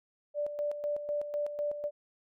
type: tone with tremolo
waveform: sine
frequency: 587.3 Hz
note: D5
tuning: in tune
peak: -29 dBFS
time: 0.34-1.91 s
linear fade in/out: 50 ms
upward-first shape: square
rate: 4 Hz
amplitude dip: 60%
effects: none

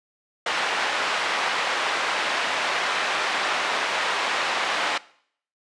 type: band-pass noise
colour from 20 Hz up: pink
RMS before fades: -25 dBFS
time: 0.46-4.98 s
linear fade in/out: 5 ms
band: 800 to 3200 Hz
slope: 12 dB/octave
effects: noise-tail reverb RT60 0.6 s tail -20 dB re dry + resampled to 22050 Hz

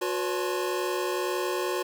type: tone cluster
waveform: square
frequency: 363.7 / 490.4 / 561 / 869 / 1049 Hz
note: F#4 / B4 / C#5 / A5 / C6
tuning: -30 / -12 / +21 / -22 / +4 cents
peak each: -30 / -35 / -36 / -38 / -37 dBFS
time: 0.01-1.83 s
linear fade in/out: 10 ms
effects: none

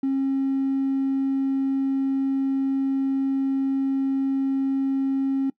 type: tone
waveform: triangle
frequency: 270.2 Hz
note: C#4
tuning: 44 cents flat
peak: -17 dBFS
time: 0.03-5.5 s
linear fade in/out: 5 ms
effects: noise-tail reverb RT60 0.1 s tail -24 dB re dry + tanh soft clip ceiling -17 dBFS

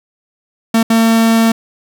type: tone bursts at uneven times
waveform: 45% pulse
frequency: 226.3 Hz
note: A3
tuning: 49 cents sharp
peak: -8 dBFS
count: 2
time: 0.74-0.83 / 0.9-1.52 s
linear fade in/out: 5 ms
effects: none

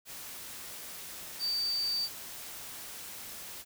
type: tone in noise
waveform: sine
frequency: 4621 Hz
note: D8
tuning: 29 cents flat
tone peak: -29 dBFS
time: 1.39-2.09 s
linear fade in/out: 50 ms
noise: white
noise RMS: -44 dBFS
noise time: 0.05-3.65 s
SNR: +12 dB
effects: none

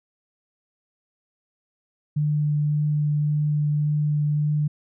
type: tone with vibrato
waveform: sine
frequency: 149 Hz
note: D3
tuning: 25 cents sharp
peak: -19 dBFS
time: 2.16-4.68 s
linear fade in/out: 10 ms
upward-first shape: triangle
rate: 1.8 Hz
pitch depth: 10 cents each way
effects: none

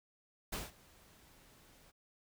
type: noise with ADSR envelope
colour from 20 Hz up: pink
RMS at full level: -39 dBFS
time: 0.52-1.92 s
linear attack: 10 ms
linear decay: 180 ms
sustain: -24 dB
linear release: 25 ms
effects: none

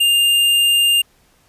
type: tone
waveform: square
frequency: 2805 Hz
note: F7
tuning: 7 cents sharp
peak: -12 dBFS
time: 0-1.02 s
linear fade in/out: 10 ms
effects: pink hiss -56 dBFS RMS until 1.48 s + resampled to 32000 Hz

